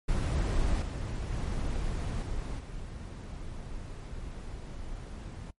brown noise with level steps, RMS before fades -28 / -34 / -32 / -35 / -40 dBFS, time 0.08-5.51 s, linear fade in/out 10 ms, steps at 0.82 / 1.32 / 2.22 / 2.59 s, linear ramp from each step 2 ms, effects noise-tail reverb RT60 0.1 s tail -22 dB re dry + MP3 48 kbps

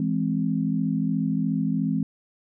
sine chord, E augmented, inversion none, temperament equal, 164.81 / 207.7 / 261.6 Hz, E3 / G#3 / B#3, 0 / 0 / 0 cents, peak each -26 dBFS, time 0-2.03 s, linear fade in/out 2 ms, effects none

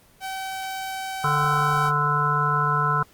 sawtooth tone, 766 Hz, G5, 40 cents flat, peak -25 dBFS, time 0.2-1.92 s, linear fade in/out 50 ms
harmonic tone, 146.83 Hz, D3, in tune, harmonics 1 / 3 / 5 / 7 / 9 / 10, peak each -25 / -33 / -34 / -24 / -23 / -29 dBFS, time 1.24-3.03 s, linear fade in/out 5 ms
effects pink hiss -55 dBFS RMS until 3.13 s + Opus 24 kbps

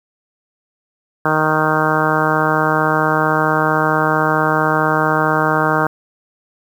harmonic tone, 155.56 Hz, D#3, in tune, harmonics 1 / 2 / 3 / 4 / 5 / 6 / 7 / 8 / 9 / 10, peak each -22 / -22 / -22 / -22 / -22 / -22 / -22 / -22 / -22 / -22 dBFS, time 1.25-5.87 s, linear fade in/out 2 ms, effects 7-bit

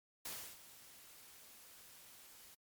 white noise with ADSR envelope, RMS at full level -44 dBFS, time 0.25-2.55 s, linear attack 5 ms, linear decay 310 ms, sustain -15 dB, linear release 11 ms, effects MP3 96 kbps

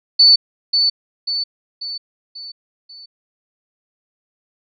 sine tone with echo, 4491 Hz, C#8, 22 cents sharp, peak -6 dBFS, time 0.19-0.36 s, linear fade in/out 10 ms, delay 540 ms, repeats 5, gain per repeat -6 dB, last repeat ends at 3.06 s, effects none

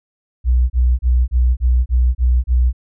sine tone bursts, 61.74 Hz, B1, in tune, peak -10 dBFS, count 8, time 0.44-2.73 s, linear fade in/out 50 ms, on 260 ms, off 30 ms, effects none

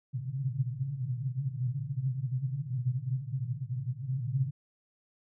white band-pass noise, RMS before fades -33 dBFS, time 0.13-4.51 s, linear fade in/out 20 ms, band 120 to 140 Hz, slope 96 dB/octave, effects none

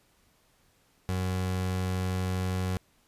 30% pulse tone, 92.5 Hz, F#2, in tune, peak -25 dBFS, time 1.09-2.77 s, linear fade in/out 0 ms, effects pink hiss -66 dBFS RMS until 3.07 s + resampled to 32000 Hz

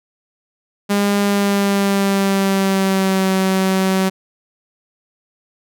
sawtooth tone with pitch glide, 202.3 to 189.85 Hz, G#3 to F#3, -45 to +45 cents, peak -10 dBFS, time 0.89-4.1 s, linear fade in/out 20 ms, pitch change -110 cents, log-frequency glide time 1.2-3.32 s, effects none

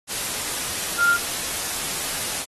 sine tone in noise, 1396.9 Hz, F6, in tune, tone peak -15 dBFS, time 0.97-1.18 s, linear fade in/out 50 ms, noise white, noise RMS -27 dBFS, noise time 0.07-2.46 s, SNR +9 dB, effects AAC 32 kbps

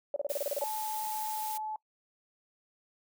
sine tone bursts, 572 Hz, D5, 46 cents flat, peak -28 dBFS, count 10, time 0.14-0.639 s, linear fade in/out 2 ms, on 22 ms, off 31 ms
blue noise, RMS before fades -40 dBFS, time 0.29-1.58 s, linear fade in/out 10 ms
sine tone, 863 Hz, A5, 34 cents flat, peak -34 dBFS, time 0.61-1.76 s, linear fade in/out 2 ms
effects noise-tail reverb RT60 0.1 s tail -24 dB re dry

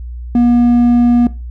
sine tone with hard clipping, 240.1 Hz, B3, 49 cents flat, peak -8 dBFS, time 0.35-1.27 s, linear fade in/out 2 ms, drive 3 dB, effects noise-tail reverb RT60 0.3 s tail -18 dB re dry + added 60 Hz sine -23 dBFS peak until 1.5 s

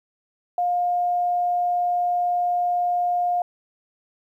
sine tone, 709 Hz, F5, 26 cents sharp, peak -19 dBFS, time 0.58-3.42 s, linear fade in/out 2 ms, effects 10-bit

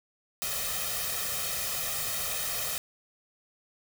white noise with comb filter, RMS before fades -32 dBFS, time 0.42-2.78 s, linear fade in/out 0 ms, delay 1.6 ms, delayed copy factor +0.85, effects none

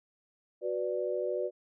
sine chord, B minor, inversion second, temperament equal, 370 / 493.9 / 587.3 Hz, F#4 / B4 / D5, 0 / 0 / 0 cents, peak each -34 dBFS, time 0.61-1.51 s, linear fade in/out 50 ms, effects none

